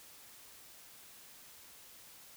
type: silence
effects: white hiss -56 dBFS RMS until 2.36 s